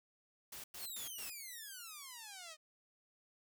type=noise bursts; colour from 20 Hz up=white; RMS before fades=-49 dBFS; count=4; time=0.52-1.3 s; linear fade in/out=5 ms; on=120 ms; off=100 ms
type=exponential sweep; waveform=5% pulse; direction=down; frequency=4500 to 607 Hz; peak=-37 dBFS; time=0.78-2.57 s; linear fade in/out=50 ms
effects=none